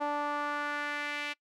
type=tone with band-pass filter sweep; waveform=sawtooth; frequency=292.4 Hz; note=D4; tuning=7 cents flat; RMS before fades=-34 dBFS; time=0-1.34 s; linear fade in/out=20 ms; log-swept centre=850 to 2500 Hz; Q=2.2; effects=noise-tail reverb RT60 0.1 s tail -24 dB re dry